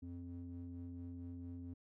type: ring-modulated tone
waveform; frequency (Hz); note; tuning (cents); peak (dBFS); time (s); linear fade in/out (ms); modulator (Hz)
triangle; 86.4; F2; -18; -40; 0.02-1.74; 10; 175
effects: none